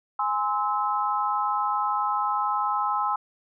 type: chord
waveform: sine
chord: Ab augmented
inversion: none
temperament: just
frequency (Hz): 830.6 / 1038.3 / 1297.8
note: Ab5 / C6 / E6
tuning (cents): 0 / -14 / -27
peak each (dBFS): -27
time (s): 0.19-3.16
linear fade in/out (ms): 5
effects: none